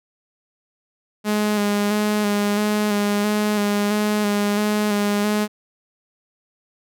sawtooth tone with vibrato, 207.7 Hz, G#3, in tune, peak -14 dBFS, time 1.24-5.48 s, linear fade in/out 50 ms, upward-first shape square, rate 1.5 Hz, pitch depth 22 cents each way, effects none

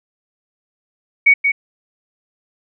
sine tone with echo, 2239 Hz, C#7, 17 cents sharp, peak -6 dBFS, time 1.26-1.34 s, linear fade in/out 10 ms, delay 180 ms, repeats 1, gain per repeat -6 dB, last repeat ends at 1.52 s, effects none

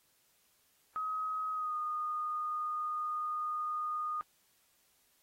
sine tone with pitch glide, 1267 to 1228.8 Hz, D#6 to D#6, +31 to -22 cents, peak -33 dBFS, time 0.96-4.21 s, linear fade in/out 0 ms, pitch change -53 cents, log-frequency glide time 1.52-1.76 s, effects white hiss -71 dBFS RMS until 5.22 s + AAC 48 kbps

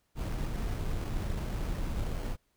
brown noise with sample-and-hold, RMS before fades -33 dBFS, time 0.15-2.37 s, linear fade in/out 50 ms, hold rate 3675 Hz, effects pink hiss -75 dBFS RMS until 2.56 s

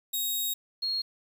5% pulse / sine tone pair in turn, 3780 / 4280 Hz, A#7 / C8, +23 / +38 cents, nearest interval major second, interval 215 cents, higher second, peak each -20 / -27 dBFS, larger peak first, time 0.13-0.54 / 0.82-1.02 s, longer first, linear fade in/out 10 ms, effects 9-bit

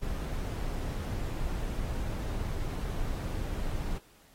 brown noise, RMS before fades -33 dBFS, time 0.01-3.99 s, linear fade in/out 20 ms, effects pink hiss -61 dBFS RMS until 4.34 s + AAC 48 kbps

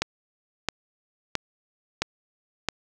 click train, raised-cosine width 0.2 ms, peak -6 dBFS, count 5, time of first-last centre 0.02-2.687 s, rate 1.5 Hz, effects none

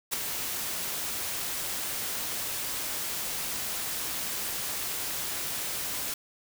white noise with ADSR envelope, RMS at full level -27 dBFS, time 0.11-6.14 s, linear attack 25 ms, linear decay 9 ms, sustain -6 dB, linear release 4 ms, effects none

